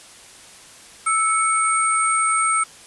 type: tone cluster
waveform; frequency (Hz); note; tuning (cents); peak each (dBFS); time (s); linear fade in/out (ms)
sine; 1313 / 2221 / 8590; E6 / C#7 / C9; -7 / +3 / +44; -18 / -25 / -22; 1.06-2.64; 10
effects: white hiss -44 dBFS RMS until 2.86 s + resampled to 24000 Hz